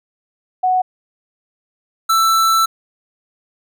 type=tone pair in turn; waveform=sine / square; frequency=740 / 1328.1 Hz; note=F#5 / E6; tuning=0 / +13 cents; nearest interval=minor seventh; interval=1013 cents; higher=second; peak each=-12 dBFS; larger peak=neither; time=0.63-0.82 / 2.09-2.66 s; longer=second; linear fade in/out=10 ms; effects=none